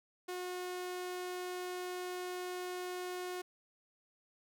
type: tone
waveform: sawtooth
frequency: 362 Hz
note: F#4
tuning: 38 cents flat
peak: -35 dBFS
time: 0.28-3.42 s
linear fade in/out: 10 ms
effects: none